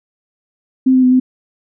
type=tone with pitch steps; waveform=sine; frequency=260.4 / 257.4 / 252.8 / 256.1 Hz; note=C4 / C4 / B3 / C4; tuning=-8 / -28 / +41 / -37 cents; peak=-7 dBFS; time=0.86-1.2 s; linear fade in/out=10 ms; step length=85 ms; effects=none